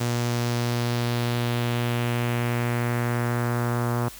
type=tone with low-pass filter sweep; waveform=sawtooth; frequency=119.7 Hz; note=A#2; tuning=46 cents sharp; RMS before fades=-25 dBFS; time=0-4.09 s; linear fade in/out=10 ms; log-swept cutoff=7200 to 1200 Hz; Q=1.8; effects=added 50 Hz sine -50 dBFS peak until 4.19 s + white hiss -43 dBFS RMS until 4.19 s